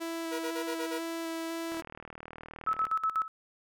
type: tone with vibrato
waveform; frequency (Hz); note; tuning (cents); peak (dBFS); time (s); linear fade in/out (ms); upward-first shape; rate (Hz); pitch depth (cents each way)
sawtooth; 329.6; E4; 0; -30; 0-1.82; 20; square; 2; 8
type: tone bursts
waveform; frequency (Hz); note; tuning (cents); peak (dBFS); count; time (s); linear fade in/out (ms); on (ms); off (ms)
sawtooth; 479.1; A#4; +47; -30; 6; 0.31-0.992; 20; 87; 32
type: click train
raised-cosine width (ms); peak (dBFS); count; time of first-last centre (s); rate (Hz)
0.5; -28; 46; 1.72-2.868; 39.2
type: tone with tremolo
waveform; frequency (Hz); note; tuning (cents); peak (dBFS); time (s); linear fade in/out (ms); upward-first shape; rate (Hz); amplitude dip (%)
sine; 1300; E6; -24; -25; 2.67-3.28; 2; square; 8.2; 80
effects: none